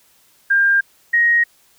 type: tone pair in turn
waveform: sine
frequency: 1600 / 1879.5 Hz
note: G6 / A#6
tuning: +35 / +14 cents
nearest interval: minor third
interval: 279 cents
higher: second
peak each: -11 dBFS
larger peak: neither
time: 0.5-0.81 / 1.13-1.44 s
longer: neither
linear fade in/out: 10 ms
effects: white hiss -55 dBFS RMS until 1.78 s